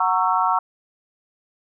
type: chord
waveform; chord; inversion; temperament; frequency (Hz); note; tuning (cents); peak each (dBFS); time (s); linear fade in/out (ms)
sine; F# dominant seventh; none; just; 740 / 925 / 1110 / 1332; F#5 / A#5 / C#6 / E6; 0 / -14 / +2 / +18; -23 / -21 / -22 / -23; 0-0.59; 5
effects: none